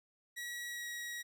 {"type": "tone with pitch glide", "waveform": "sawtooth", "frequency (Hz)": [1921, 1907.7], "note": ["B6", "A#6"], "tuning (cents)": [-48, 40], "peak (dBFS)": -37, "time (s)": [0.36, 1.23], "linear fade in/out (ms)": 20, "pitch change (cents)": -12, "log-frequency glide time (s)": [0.68, 0.86], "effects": []}